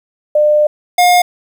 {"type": "tone pair in turn", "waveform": ["sine", "square"], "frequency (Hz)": [600, 713.5], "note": ["D5", "F5"], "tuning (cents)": [37, 37], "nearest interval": "minor third", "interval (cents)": 300, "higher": "second", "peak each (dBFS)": -7, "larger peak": "neither", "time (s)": [[0.35, 0.67], [0.98, 1.22]], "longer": "first", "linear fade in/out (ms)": 5, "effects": ["8-bit"]}